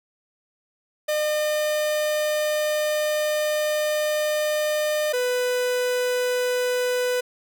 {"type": "tone pair in turn", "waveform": "45% pulse", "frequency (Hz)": [606, 497.1], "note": ["D#5", "B4"], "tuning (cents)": [-46, 11], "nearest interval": "minor third", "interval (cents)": 343, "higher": "first", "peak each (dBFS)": -21, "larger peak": "neither", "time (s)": [[1.08, 5.13], [5.13, 7.21]], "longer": "first", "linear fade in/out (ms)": 10, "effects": []}